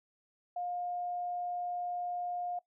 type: tone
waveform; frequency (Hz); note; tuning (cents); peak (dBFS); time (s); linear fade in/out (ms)
sine; 710; F5; +28; -34; 0.56-2.59; 5
effects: noise-tail reverb RT60 0.1 s tail -19 dB re dry